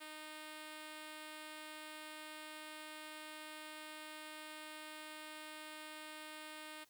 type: tone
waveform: 5% pulse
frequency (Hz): 308.2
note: D#4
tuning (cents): -16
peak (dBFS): -37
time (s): 0-6.85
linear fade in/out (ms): 20
effects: white hiss -71 dBFS RMS until 6.89 s